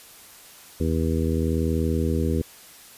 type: harmonic tone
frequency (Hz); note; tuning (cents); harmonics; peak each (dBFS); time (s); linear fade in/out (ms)
80.7; E2; -36; 1 / 2 / 3 / 4 / 5 / 6; -24 / -28 / -27 / -30 / -30 / -32; 0.8-2.42; 5
effects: white hiss -47 dBFS RMS until 2.97 s + resampled to 32000 Hz